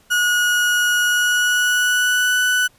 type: tone with pitch glide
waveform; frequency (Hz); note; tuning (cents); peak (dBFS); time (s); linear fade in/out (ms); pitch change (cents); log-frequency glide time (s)
35% pulse; 1452 to 1490.2; F#6 to F#6; -33 to +12; -13; 0.1-2.68; 20; +45; 1.06-2.39
effects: pink hiss -55 dBFS RMS until 2.78 s + resampled to 32000 Hz